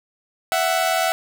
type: tone pair together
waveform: sawtooth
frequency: 662.1 / 744 Hz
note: E5 / F#5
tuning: +7 / +9 cents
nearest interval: major second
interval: 202 cents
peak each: -17 dBFS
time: 0.52-1.12 s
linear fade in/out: 0 ms
effects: 8-bit